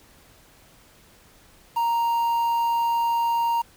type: tone with quantisation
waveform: triangle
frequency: 932.3 Hz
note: A#5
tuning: in tune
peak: -18 dBFS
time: 1.76-3.62 s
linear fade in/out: 10 ms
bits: 7
effects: pink hiss -54 dBFS RMS until 3.76 s